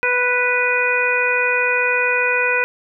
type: harmonic tone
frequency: 493.9 Hz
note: B4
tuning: in tune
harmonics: 1 / 2 / 3 / 4 / 5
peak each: -22 / -25 / -20 / -24 / -19 dBFS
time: 0.03-2.64 s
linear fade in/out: 0 ms
effects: none